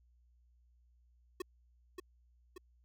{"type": "tone with echo", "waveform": "square", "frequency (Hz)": 366.2, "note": "F#4", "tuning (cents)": -18, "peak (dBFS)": -37, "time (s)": [1.4, 1.42], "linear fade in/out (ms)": 5, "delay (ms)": 580, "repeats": 2, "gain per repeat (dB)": -5, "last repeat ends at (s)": 2.58, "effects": ["added 60 Hz sine -65 dBFS peak until 2.84 s"]}